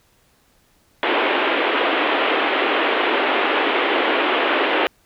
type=band-pass noise; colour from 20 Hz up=pink; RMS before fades=-19 dBFS; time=1.03-4.87 s; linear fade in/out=0 ms; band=290 to 3300 Hz; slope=48 dB/octave; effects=pink hiss -59 dBFS RMS until 5.05 s